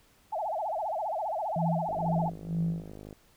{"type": "tone with vibrato", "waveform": "sine", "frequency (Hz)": 740, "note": "F#5", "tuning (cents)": 0, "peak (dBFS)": -29, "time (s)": [0.32, 2.3], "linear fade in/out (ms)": 10, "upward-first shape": "sine", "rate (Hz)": 15, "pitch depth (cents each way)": 300}
{"type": "tone with tremolo", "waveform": "sine", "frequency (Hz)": 166.6, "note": "E3", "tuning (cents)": 19, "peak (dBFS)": -25, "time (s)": [1.56, 2.91], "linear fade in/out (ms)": 2, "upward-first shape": "sine", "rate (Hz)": 2.1, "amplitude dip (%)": 95}
{"type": "click train", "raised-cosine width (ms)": 2, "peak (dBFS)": -31, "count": 65, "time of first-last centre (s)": [1.89, 3.128], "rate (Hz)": 51.7}
{"effects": ["pink hiss -63 dBFS RMS until 3.36 s"]}